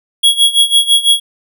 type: tone with tremolo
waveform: square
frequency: 3322 Hz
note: G#7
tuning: in tune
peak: -5 dBFS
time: 0.23-1.2 s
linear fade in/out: 10 ms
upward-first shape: sine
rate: 6 Hz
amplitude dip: 85%
effects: none